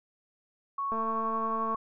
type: tone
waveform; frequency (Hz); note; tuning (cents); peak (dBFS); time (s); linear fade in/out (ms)
sine; 1108.7; C#6; 0; -29; 0.78-1.76; 5
type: click train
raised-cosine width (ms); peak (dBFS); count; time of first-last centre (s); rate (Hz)
1; -24; 186; 0.92-1.746; 224
effects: none